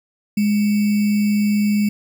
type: tone with sample-and-hold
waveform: sine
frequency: 207.7 Hz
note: G#3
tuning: in tune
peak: -14 dBFS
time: 0.37-1.89 s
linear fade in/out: 5 ms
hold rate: 2450 Hz
effects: none